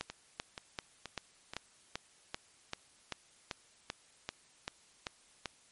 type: two click trains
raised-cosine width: 0.2 ms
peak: -19 / -24 dBFS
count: 15 / 4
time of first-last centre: 0.01-5.457 / 0.1-1.535 s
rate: 2.57 / 2.09 Hz
effects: white hiss -64 dBFS RMS until 5.71 s + MP3 48 kbps